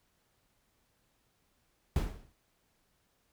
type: noise with exponential decay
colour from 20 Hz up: brown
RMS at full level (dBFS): -26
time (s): 1.96-2.32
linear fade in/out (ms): 1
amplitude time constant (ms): 77
effects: pink hiss -74 dBFS RMS until 3.32 s